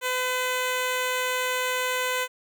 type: tone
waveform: 10% pulse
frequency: 506 Hz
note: B4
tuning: 42 cents sharp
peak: -16 dBFS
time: 0.01-2.28 s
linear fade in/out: 50 ms
effects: none